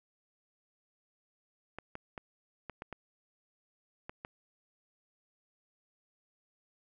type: clicks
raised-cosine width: 0.5 ms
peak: -26 dBFS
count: 8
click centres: 1.786 / 1.954 / 2.178 / 2.697 / 2.821 / 2.927 / 4.095 / 4.249 s
effects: none